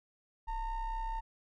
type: ring-modulated tone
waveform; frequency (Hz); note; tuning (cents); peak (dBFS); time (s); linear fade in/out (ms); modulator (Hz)
triangle; 466.2; A#4; 0; -29; 0.47-1.21; 20; 434
effects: none